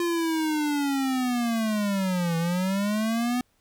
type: linear two-way sweep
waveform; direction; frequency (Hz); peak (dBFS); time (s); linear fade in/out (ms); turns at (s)
square; down then up; 348.2 to 164.2 to 250.4; -24; 0-3.41; 2; 2.37
effects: pink hiss -68 dBFS RMS until 3.6 s